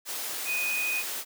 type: tone in noise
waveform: sine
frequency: 2489 Hz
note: D#7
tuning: in tune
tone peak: -27 dBFS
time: 0.45-1.04 s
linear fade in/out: 50 ms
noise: white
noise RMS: -34 dBFS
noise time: 0.05-1.25 s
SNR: +4 dB
effects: high-pass 300 Hz 12 dB/octave